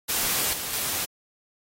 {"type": "noise with level steps", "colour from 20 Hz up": "white", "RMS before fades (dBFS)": [-25, -32, -28], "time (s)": [0.08, 1.06], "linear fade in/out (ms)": 20, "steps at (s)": [0.53, 0.73], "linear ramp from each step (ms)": 2, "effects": ["AAC 48 kbps"]}